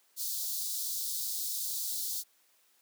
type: high-pass noise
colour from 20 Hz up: white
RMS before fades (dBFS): -35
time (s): 0.16-2.24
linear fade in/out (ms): 50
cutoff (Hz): 3800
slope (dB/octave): 48
effects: white hiss -68 dBFS RMS until 2.81 s + high-pass 300 Hz 12 dB/octave